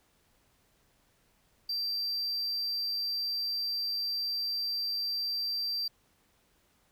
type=tone; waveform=triangle; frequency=4699 Hz; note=D8; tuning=in tune; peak=-29 dBFS; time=1.69-5.88 s; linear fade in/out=5 ms; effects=pink hiss -69 dBFS RMS until 6.91 s